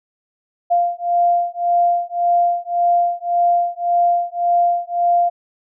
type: beating tone pair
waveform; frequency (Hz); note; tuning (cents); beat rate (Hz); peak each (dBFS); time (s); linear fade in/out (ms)
sine; 696 / 697.8; F5 / F5; -6 / -2; 1.8; -17; 0.7-5.3; 20
effects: none